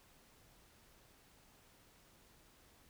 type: silence
effects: pink hiss -66 dBFS RMS until 2.89 s